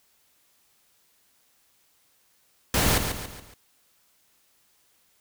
pink noise with echo, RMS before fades -22 dBFS, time 2.74-2.98 s, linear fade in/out 2 ms, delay 140 ms, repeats 4, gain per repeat -7 dB, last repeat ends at 3.54 s, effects white hiss -65 dBFS RMS until 5.2 s

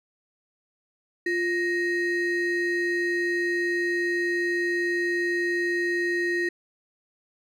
triangle ring-modulated tone, 1108.7 Hz, C#6, in tune, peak -18 dBFS, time 1.26-6.49 s, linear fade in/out 5 ms, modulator 760 Hz, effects none

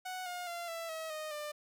sawtooth tone with pitch steps, 740 / 714 / 688.9 / 664.6 / 641.2 / 618.7 / 596.9 Hz, F#5 / F5 / F5 / E5 / E5 / D#5 / D5, 0 / +38 / -24 / +14 / -48 / -10 / +28 cents, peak -35 dBFS, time 0.05-1.52 s, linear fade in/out 10 ms, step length 210 ms, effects none

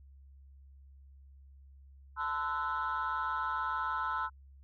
sine chord, F# half-diminished seventh, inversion first, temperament equal with one note detuned, 880 / 1026.7 / 1318.5 / 1480 Hz, A5 / C6 / E6 / F#6, 0 / -33 / 0 / 0 cents, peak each -38 / -35 / -34 / -38 dBFS, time 2.16-4.3 s, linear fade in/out 50 ms, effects tanh soft clip ceiling -26 dBFS + added 68 Hz sine -53 dBFS peak until 4.63 s

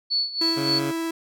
sine tone with tremolo, 4435 Hz, C#8, in tune, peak -19 dBFS, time 0.1-0.8 s, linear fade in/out 20 ms, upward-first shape sine, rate 3.5 Hz, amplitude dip 80%
45% pulse tone with vibrato, 329.1 Hz, E4, 3 cents flat, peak -25 dBFS, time 0.41-1.11 s, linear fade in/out 5 ms, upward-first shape sine, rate 19 Hz, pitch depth 8 cents each way
15% pulse tone, 139.9 Hz, C#3, 16 cents sharp, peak -21 dBFS, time 0.56-0.92 s, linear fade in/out 20 ms
effects none

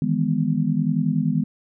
sine chord, E major seventh, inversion third, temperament just, 154.51 / 164.81 / 206 / 247.2 Hz, D#3 / E3 / G#3 / B3, -12 / 0 / -14 / +2 cents, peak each -24 dBFS, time 0.02-1.44 s, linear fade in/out 2 ms, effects none

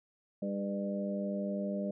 harmonic tone with a mistuned harmonic, 100 Hz, G2, 35 cents sharp, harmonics 2 / 3 / 4 / 5 / 6, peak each -34 / -44 / -46 / -43 / -38 dBFS, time 0.42-1.91 s, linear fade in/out 5 ms, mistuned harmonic 5, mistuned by -27 cents, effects none

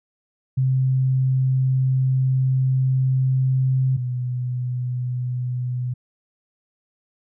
sine tone pair in turn, 130.81 / 124.69 Hz, C3 / B2, 0 / +17 cents, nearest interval minor second, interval 83 cents, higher first, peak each -16 / -22 dBFS, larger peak first, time 0.57-3.97 / 3.97-5.94 s, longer first, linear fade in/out 10 ms, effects none

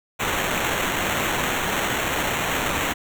blue noise with sample-and-hold, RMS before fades -24 dBFS, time 0.19-2.94 s, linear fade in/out 20 ms, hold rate 4900 Hz, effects none

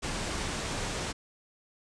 pink low-pass noise, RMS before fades -34 dBFS, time 0.02-1.13 s, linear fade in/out 20 ms, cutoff 9100 Hz, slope 48 dB/octave, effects none

